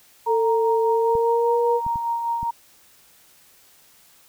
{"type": "tone with tremolo", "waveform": "sine", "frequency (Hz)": 932.3, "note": "A#5", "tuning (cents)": 0, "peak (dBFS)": -20, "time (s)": [0.26, 2.51], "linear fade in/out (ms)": 10, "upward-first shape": "sine", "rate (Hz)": 5, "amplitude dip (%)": 40}
{"type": "tone with pitch glide", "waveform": "sine", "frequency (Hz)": [448.3, 475], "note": ["A4", "A#4"], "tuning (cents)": [32, 33], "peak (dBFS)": -18, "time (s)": [0.26, 1.81], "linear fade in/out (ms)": 50, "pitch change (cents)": 101, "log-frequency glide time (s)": [0.88, 1.57]}
{"type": "clicks", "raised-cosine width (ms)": 5, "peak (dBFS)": -22, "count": 4, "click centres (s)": [1.153, 1.865, 1.958, 2.43]}
{"effects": ["white hiss -54 dBFS RMS until 4.28 s"]}